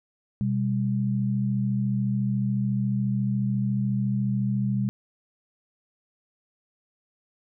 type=tone pair together; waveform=sine; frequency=125.73 / 199.8 Hz; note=B2 / G3; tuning=+31 / +33 cents; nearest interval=minor sixth; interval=802 cents; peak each=-25 dBFS; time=0.41-4.89 s; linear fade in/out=0 ms; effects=none